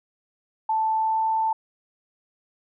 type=tone with pitch glide; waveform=sine; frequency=880 to 885.6 Hz; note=A5 to A5; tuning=0 to +11 cents; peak=-20 dBFS; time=0.69-1.53 s; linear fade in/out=5 ms; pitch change=+11 cents; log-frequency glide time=0.96-1.23 s; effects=none

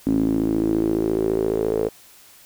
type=tone with band-pass filter sweep; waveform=sawtooth; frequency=54.5 Hz; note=A1; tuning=16 cents flat; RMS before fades=-21 dBFS; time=0.06-1.89 s; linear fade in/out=10 ms; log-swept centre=270 to 450 Hz; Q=6.8; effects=white hiss -49 dBFS RMS until 2.45 s

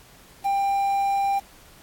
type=tone with quantisation; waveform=triangle; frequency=793 Hz; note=G5; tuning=20 cents sharp; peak=-18 dBFS; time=0.44-1.4 s; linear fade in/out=20 ms; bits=7; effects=pink hiss -51 dBFS RMS until 1.82 s + AAC 64 kbps

